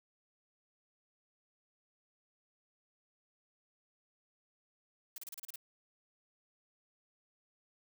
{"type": "noise bursts", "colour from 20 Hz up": "blue", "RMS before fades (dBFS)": -45, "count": 8, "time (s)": [5.16, 5.559], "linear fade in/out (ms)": 2, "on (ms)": 21, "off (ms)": 33, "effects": []}